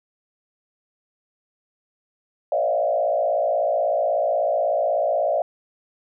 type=tone with frequency modulation; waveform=sine; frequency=625 Hz; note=D#5; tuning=8 cents sharp; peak=-18 dBFS; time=2.52-5.42 s; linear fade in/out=2 ms; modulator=56.3 Hz; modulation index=1.5; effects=none